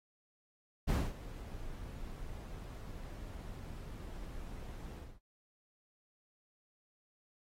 brown noise with ADSR envelope, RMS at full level -28 dBFS, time 0.87-5.2 s, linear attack 25 ms, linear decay 230 ms, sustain -17 dB, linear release 230 ms, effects AAC 48 kbps

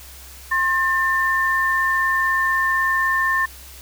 sine tone pair together, 1067 / 1792 Hz, C6 / A6, +34 / +31 cents, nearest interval major sixth, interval 897 cents, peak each -21 / -18 dBFS, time 0.51-3.46 s, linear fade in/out 10 ms, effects added 65 Hz sine -42 dBFS peak until 3.81 s + white hiss -42 dBFS RMS until 3.81 s

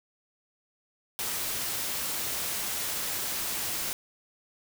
white noise, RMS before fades -32 dBFS, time 1.19-3.93 s, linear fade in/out 0 ms, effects none

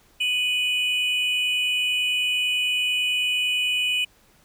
triangle tone pair together, 2489 / 2960 Hz, D#7 / F#7, 0 / 0 cents, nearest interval minor third, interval 300 cents, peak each -22 dBFS, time 0.2-4.05 s, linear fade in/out 10 ms, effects pink hiss -58 dBFS RMS until 4.44 s

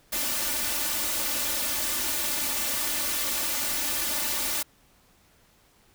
white noise with comb filter, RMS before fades -28 dBFS, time 0.12-4.63 s, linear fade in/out 10 ms, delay 3.4 ms, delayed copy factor +0.95, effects pink hiss -61 dBFS RMS until 5.94 s

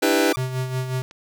sawtooth chord, E minor seventh, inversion third, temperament just, 296.7 / 329.6 / 395.6 / 494.4 Hz, D4 / E4 / G4 / B4, +18 / 0 / +16 / +2 cents, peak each -18 dBFS, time 0.02-0.33 s, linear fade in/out 10 ms
sawtooth tone with exponential growth, 1174.7 Hz, D6, in tune, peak -23 dBFS, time 0.26-0.36 s, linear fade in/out 5 ms, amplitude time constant 21 ms
square tone with tremolo, 129 Hz, C3, 24 cents flat, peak -22 dBFS, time 0.37-1.02 s, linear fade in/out 0 ms, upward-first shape sine, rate 5.5 Hz, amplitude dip 55%
click, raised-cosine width 0.2 ms, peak -27 dBFS, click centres 1.111 s
effects none

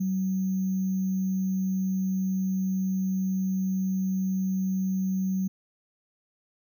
sine tone with sample-and-hold, 189 Hz, F#3, 37 cents sharp, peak -24 dBFS, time 0-5.48 s, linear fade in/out 10 ms, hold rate 6300 Hz, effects none

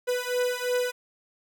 45% pulse beating tone pair, 493.9 / 496.8 Hz, B4 / B4, 0 / +10 cents, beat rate 2.9 Hz, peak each -28 dBFS, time 0.07-0.92 s, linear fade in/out 20 ms, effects none

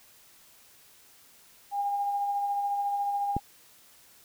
sine tone with tremolo, 808 Hz, G#5, 48 cents flat, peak -25 dBFS, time 1.71-3.4 s, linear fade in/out 50 ms, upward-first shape sine, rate 14 Hz, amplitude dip 30%
click, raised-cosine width 3 ms, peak -16 dBFS, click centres 3.366 s
effects white hiss -57 dBFS RMS until 4.24 s

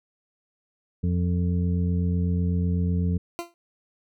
harmonic tone, 88 Hz, F2, 14 cents sharp, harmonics 1 / 2 / 3 / 5, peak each -23 / -25 / -36 / -38 dBFS, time 1.03-3.18 s, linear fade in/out 10 ms
20% pulse tone with exponential decay, 343.2 Hz, F4, 30 cents flat, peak -21 dBFS, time 3.39-3.54 s, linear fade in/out 0 ms, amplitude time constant 31 ms
effects none

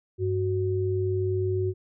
sine tone pair together, 98.79 / 370.5 Hz, G2 / F#4, +14 / +2 cents, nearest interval octave + major seventh, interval 2288 cents, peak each -26 dBFS, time 0.18-1.74 s, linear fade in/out 50 ms, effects none

